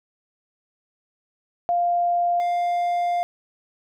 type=tone pair in turn; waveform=sine / triangle; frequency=698.5 / 701 Hz; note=F5 / F5; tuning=0 / +6 cents; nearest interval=unison; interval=6 cents; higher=second; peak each=-18 dBFS; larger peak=neither; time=1.69-2.4 / 2.4-3.23 s; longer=second; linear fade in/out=0 ms; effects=none